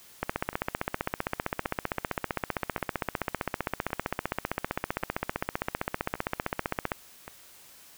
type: two click trains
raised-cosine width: 0.5 ms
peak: -12 / -24 dBFS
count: 104 / 7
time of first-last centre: 0.23-6.918 / 0.53-7.279 s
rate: 15.4 / 0.889 Hz
effects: white hiss -53 dBFS RMS until 7.97 s